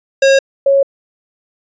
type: tone pair in turn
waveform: square / sine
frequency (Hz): 543 / 551.5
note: C#5 / C#5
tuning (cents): -36 / -9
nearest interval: unison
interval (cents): 27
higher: second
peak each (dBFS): -7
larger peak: neither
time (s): 0.22-0.39 / 0.66-0.83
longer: neither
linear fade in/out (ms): 5
effects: resampled to 16000 Hz